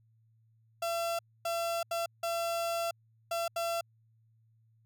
35% pulse tone bursts at uneven times, 675 Hz, E5, 41 cents sharp, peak -29 dBFS, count 6, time 0.82-1.19 / 1.45-1.83 / 1.91-2.06 / 2.23-2.91 / 3.31-3.48 / 3.56-3.81 s, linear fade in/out 5 ms, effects added 112 Hz sine -64 dBFS peak until 4.85 s

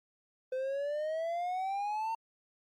triangle exponential sweep, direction up, 510 to 914 Hz, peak -30 dBFS, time 0.52-2.15 s, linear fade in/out 5 ms, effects Opus 48 kbps

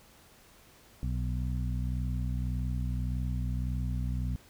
harmonic tone with a mistuned harmonic, 61.74 Hz, B1, in tune, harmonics 1 / 2 / 3 / 4, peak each -31 / -34 / -40 / -43 dBFS, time 1.03-4.36 s, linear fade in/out 0 ms, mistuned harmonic 4, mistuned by +16 cents, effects pink hiss -58 dBFS RMS until 4.49 s

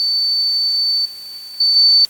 sine tone with level steps, 4528 Hz, C#8, 36 cents sharp, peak -13 / -28 / -10 / -7 dBFS, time 0-2.05 s, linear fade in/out 0 ms, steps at 1.05 / 1.6 / 1.76 s, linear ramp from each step 5 ms, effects white hiss -43 dBFS RMS until 2.09 s + Opus 32 kbps

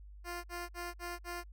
10% pulse tone bursts, 349.2 Hz, F4, in tune, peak -31 dBFS, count 5, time 0.24-1.44 s, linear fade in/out 50 ms, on 200 ms, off 50 ms, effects added 50 Hz sine -49 dBFS peak until 1.52 s

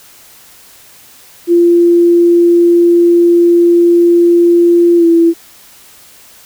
sine tone with pitch glide, 344.4 to 334.8 Hz, F4 to E4, -24 to +27 cents, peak -4 dBFS, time 1.47-5.34 s, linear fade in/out 50 ms, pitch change -49 cents, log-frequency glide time 4.97-5.05 s, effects white hiss -40 dBFS RMS until 6.45 s

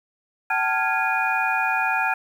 sine tone cluster, 761 / 882 / 1398 / 1656 / 2451 Hz, F#5 / A5 / F6 / G#6 / D#7, +48 / +4 / +1 / -5 / -27 cents, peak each -26 dBFS, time 0.5-2.14 s, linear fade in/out 5 ms, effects 8-bit

